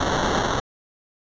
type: noise with sample-and-hold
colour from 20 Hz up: white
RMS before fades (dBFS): -22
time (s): 0-0.6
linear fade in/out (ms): 5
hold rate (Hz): 2450
effects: resampled to 16000 Hz